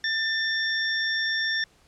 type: tone cluster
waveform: sine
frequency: 1784 / 3557 / 5510 Hz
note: A6 / A7 / F8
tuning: +23 / +18 / -24 cents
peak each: -25 / -31 / -31 dBFS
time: 0.04-1.64 s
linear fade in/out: 2 ms
effects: pink hiss -60 dBFS RMS until 1.87 s + low-pass 9000 Hz 12 dB/octave